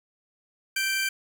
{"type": "tone pair together", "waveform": "sawtooth", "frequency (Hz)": [1558.9, 2354], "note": ["G6", "D7"], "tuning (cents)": [-10, 3], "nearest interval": "perfect fifth", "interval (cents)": 713, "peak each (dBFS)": -24, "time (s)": [0.76, 1.09], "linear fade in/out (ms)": 5, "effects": []}